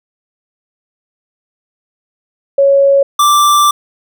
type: tone pair in turn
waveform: sine / square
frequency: 554.4 / 1174.7 Hz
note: C#5 / D6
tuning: 0 / 0 cents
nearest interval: octave + minor second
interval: 1300 cents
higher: second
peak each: -5 / -7 dBFS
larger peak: first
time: 2.58-3.03 / 3.19-3.71 s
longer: second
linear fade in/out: 5 ms
effects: none